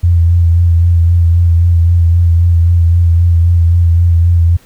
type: tone with vibrato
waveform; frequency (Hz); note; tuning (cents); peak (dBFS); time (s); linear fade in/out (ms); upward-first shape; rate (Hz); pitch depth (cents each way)
sine; 85.2; F2; -42; -5; 0.03-4.57; 10; sine; 3.8; 31
effects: pink hiss -46 dBFS RMS until 4.65 s